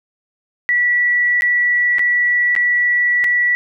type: tone with dropouts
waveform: sine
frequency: 1949 Hz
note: B6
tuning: 23 cents flat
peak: -12 dBFS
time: 0.69-3.55 s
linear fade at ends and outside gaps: 0 ms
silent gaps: 1.409-1.421 / 1.984-1.993 / 2.552-2.563 / 3.24-3.243 s
effects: none